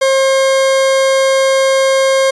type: tone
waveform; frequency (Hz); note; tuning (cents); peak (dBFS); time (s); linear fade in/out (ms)
40% pulse; 535; C5; +38; -8; 0.01-2.31; 10
effects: resampled to 22050 Hz